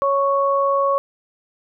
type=tone pair together; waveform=sine; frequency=554.4 / 1108.8 Hz; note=C#5 / C#6; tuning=0 / 0 cents; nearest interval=octave; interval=1200 cents; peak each=-18 dBFS; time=0.02-0.98 s; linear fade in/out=0 ms; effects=none